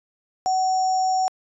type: tone with sample-and-hold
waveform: sine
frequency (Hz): 751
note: F#5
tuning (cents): +26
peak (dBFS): -18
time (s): 0.46-1.28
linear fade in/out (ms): 0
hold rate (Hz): 6300
effects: resampled to 22050 Hz